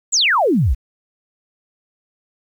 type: exponential sweep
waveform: sine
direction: down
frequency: 8000 to 49 Hz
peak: -12 dBFS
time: 0.12-0.75 s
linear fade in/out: 20 ms
effects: 8-bit